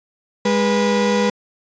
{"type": "tone pair together", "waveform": "35% pulse", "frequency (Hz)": [205, 488.6], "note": ["G#3", "B4"], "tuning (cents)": [-22, -19], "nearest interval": "octave + minor third", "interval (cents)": 1503, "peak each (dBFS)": -16, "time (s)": [0.45, 1.3], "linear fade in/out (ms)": 5, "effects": ["resampled to 16000 Hz"]}